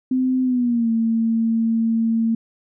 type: tone with pitch glide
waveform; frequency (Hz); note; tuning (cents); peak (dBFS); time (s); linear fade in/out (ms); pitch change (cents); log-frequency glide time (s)
sine; 257.4 to 226.7; C4 to A#3; -28 to -48; -16; 0.11-2.35; 5; -220; 0.43-0.9
effects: none